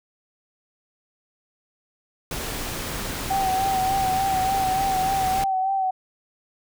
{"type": "noise", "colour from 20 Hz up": "pink", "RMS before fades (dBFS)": -30, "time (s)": [2.31, 5.44], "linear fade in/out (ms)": 2}
{"type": "tone with vibrato", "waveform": "sine", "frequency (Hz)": 766, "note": "G5", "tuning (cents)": -40, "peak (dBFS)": -20, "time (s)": [3.3, 5.91], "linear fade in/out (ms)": 10, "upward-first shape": "sine", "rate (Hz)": 3.4, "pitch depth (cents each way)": 36}
{"effects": []}